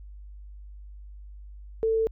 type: tone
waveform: sine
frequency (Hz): 446.1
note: A4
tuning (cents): +24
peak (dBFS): -21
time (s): 1.83-2.07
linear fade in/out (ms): 0
effects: added 50 Hz sine -41 dBFS peak until 2.11 s